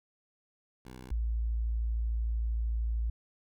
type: tone pair in turn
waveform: 10% pulse / sine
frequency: 63.2 / 56.56 Hz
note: B1 / A1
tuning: +41 / +48 cents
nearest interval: major second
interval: 193 cents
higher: first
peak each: -37 / -28 dBFS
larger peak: second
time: 0.85-1.11 / 1.11-3.1 s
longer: second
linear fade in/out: 5 ms
effects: none